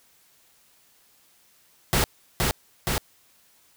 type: noise with echo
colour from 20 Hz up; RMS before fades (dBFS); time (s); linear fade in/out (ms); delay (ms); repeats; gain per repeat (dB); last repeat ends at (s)
pink; -21; 1.93-2.04; 0; 470; 2; -2; 2.98
effects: white hiss -60 dBFS RMS until 3.76 s